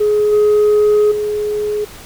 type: tone with level steps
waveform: sine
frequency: 420.1 Hz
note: G#4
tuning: 20 cents sharp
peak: -9 / -6 / -15 dBFS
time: 0-1.85 s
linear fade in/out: 10 ms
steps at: 0.32 / 1.11 s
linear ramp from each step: 10 ms
effects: tanh soft clip ceiling -7 dBFS + pink hiss -36 dBFS RMS until 2.05 s